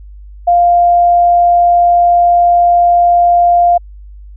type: tone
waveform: sine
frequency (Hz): 698.5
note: F5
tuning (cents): 0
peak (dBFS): -5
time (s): 0.47-3.78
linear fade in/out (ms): 10
effects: added 50 Hz sine -30 dBFS peak until 4.36 s